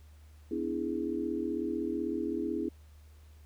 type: chord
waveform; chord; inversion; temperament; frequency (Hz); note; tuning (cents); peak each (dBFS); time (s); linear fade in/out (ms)
sine; E dominant seventh; second; equal with one note detuned; 251.3 / 293.7 / 329.6 / 415.3; B3 / D4 / E4 / G#4; +30 / 0 / 0 / 0; -37 / -37 / -34 / -37; 0.51-2.69; 5
effects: added 75 Hz sine -52 dBFS peak until 3.45 s + pink hiss -66 dBFS RMS until 3.45 s